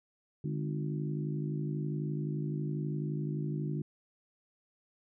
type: harmonic tone with a mistuned harmonic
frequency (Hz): 51.91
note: G#1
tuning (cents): 0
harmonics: 3 / 4 / 5 / 6 / 7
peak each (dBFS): -33 / -41 / -44 / -42 / -44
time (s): 0.44-3.82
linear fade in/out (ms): 5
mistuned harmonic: 3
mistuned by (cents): -80
effects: none